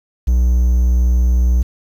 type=tone; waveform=triangle; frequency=61 Hz; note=B1; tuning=21 cents flat; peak=-8 dBFS; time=0.27-1.63 s; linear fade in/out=10 ms; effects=7-bit